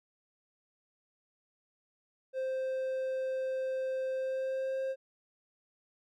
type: tone with pitch glide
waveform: triangle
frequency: 523.3 to 530.9 Hz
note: C5 to C5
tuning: 0 to +25 cents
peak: -29 dBFS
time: 2.33-4.96 s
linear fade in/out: 50 ms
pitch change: +25 cents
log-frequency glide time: 4.12-4.81 s
effects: MP3 96 kbps